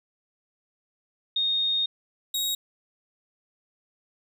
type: tone pair in turn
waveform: sine / sawtooth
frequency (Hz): 3700 / 3780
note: A#7 / A#7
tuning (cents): -14 / +23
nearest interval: unison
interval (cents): 37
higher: second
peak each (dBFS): -22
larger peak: neither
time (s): 1.36-1.86 / 2.34-2.55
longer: first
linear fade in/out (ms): 5
effects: none